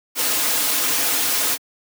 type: noise with comb filter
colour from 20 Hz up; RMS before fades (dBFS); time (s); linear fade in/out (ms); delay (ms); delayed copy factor
white; -20; 0.15-1.58; 50; 5.2; -0.9
effects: high-pass 200 Hz 12 dB/octave